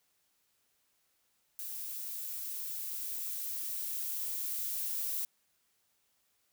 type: noise with level ramp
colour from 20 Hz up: violet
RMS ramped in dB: -41 to -35 dBFS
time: 1.59-5.25 s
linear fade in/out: 0 ms
effects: white hiss -75 dBFS RMS until 6.52 s